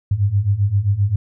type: beating tone pair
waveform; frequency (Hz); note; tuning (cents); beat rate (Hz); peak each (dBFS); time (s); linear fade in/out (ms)
sine; 96.5 / 104.1; G2 / G#2; -27 / +5; 7.6; -19 / -16; 0.11-1.16; 5
effects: none

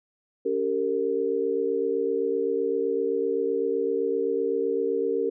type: tone cluster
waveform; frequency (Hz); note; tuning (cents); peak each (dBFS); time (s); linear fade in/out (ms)
sine; 282.2 / 391.6 / 459.4; C#4 / G4 / A#4; +31 / -2 / -25; -32 / -27 / -25; 0.45-5.3; 10
effects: none

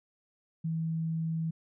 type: tone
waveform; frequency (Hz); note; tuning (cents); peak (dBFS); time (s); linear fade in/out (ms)
sine; 162.3; E3; -27; -29; 0.64-1.51; 10
effects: none

